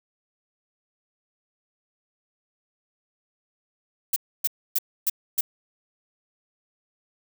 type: noise bursts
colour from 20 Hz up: violet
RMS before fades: -22 dBFS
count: 5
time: 4.13-5.41 s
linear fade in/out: 5 ms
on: 32 ms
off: 280 ms
effects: none